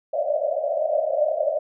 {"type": "band-pass noise", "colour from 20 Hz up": "pink", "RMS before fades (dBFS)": -23, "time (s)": [0.13, 1.59], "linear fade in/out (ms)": 10, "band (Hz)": [570, 660], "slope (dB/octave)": 96, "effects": []}